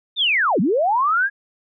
sine linear two-way sweep, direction down then up, 3720 to 161.9 to 1681 Hz, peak -15 dBFS, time 0.16-1.3 s, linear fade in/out 50 ms, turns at 0.6 s, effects none

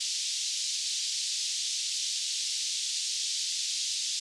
white band-pass noise, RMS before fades -32 dBFS, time 0-4.2 s, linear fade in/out 10 ms, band 3400 to 6600 Hz, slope 24 dB/octave, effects resampled to 24000 Hz

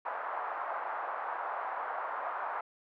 pink band-pass noise, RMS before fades -37 dBFS, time 0.05-2.61 s, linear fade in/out 5 ms, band 740 to 1300 Hz, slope 24 dB/octave, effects none

